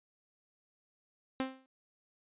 sawtooth tone with exponential decay, 262.9 Hz, C4, 8 cents sharp, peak -25 dBFS, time 1.4-1.66 s, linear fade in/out 0 ms, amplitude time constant 55 ms, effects resampled to 8000 Hz

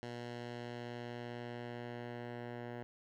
10% pulse tone with low-pass filter sweep, 120.3 Hz, B2, 45 cents flat, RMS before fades -45 dBFS, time 0.03-2.83 s, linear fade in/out 0 ms, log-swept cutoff 5100 to 1900 Hz, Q 0.87, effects 12-bit

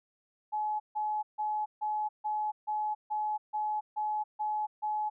sine tone bursts, 850 Hz, G#5, 40 cents sharp, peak -29 dBFS, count 11, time 0.52-5.1 s, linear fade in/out 20 ms, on 280 ms, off 150 ms, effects none

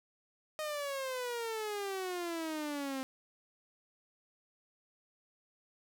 sawtooth exponential sweep, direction down, 622.3 to 261.6 Hz, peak -32 dBFS, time 0.59-3.03 s, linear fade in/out 0 ms, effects none

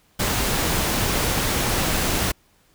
pink noise, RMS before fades -22 dBFS, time 0.19-2.32 s, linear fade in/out 10 ms, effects pink hiss -60 dBFS RMS until 2.74 s

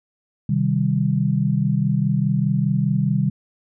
sine chord, C minor, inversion none, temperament equal, 130.81 / 155.56 / 196 Hz, C3 / Eb3 / G3, 0 / 0 / 0 cents, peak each -21 / -21 / -21 dBFS, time 0.49-3.3 s, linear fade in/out 5 ms, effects none

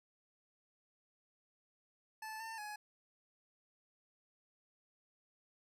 25% pulse tone with pitch steps, 873 / 898 / 840 Hz, A5 / A5 / G#5, -14 / +35 / +19 cents, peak -40 dBFS, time 2.22-2.76 s, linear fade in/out 5 ms, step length 180 ms, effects resampled to 32000 Hz

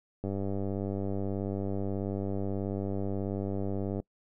click train, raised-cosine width 2 ms, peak -21 dBFS, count 371, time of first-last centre 0.24-4 s, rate 98.4 Hz, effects noise-tail reverb RT60 0.1 s tail -24 dB re dry

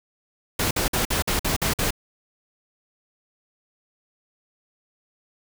pink noise bursts, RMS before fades -23 dBFS, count 8, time 0.59-1.907 s, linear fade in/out 5 ms, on 120 ms, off 51 ms, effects none

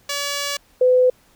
5% pulse / sine tone pair in turn, 570 / 505 Hz, C#5 / B4, +48 / +39 cents, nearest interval major second, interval 209 cents, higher first, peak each -11 dBFS, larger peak neither, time 0.09-0.57 / 0.81-1.1 s, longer first, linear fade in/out 5 ms, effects pink hiss -56 dBFS RMS until 1.35 s

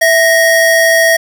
square tone pair together, 659.3 / 1864.8 Hz, E5 / A#6, 0 / 0 cents, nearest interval octave + tritone, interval 1800 cents, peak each -10 dBFS, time 0.01-1.17 s, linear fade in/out 10 ms, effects none

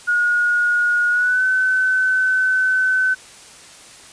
sine tone with pitch glide, 1442 to 1518.1 Hz, F#6 to F#6, -45 to +44 cents, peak -14 dBFS, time 0.07-3.15 s, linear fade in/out 20 ms, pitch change +89 cents, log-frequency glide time 1.1-1.43 s, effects white hiss -42 dBFS RMS until 4.12 s + resampled to 22050 Hz

